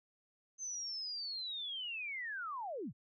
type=linear sweep; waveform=sine; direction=down; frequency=6272 to 82.7 Hz; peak=-39 dBFS; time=0.58-2.93 s; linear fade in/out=50 ms; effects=none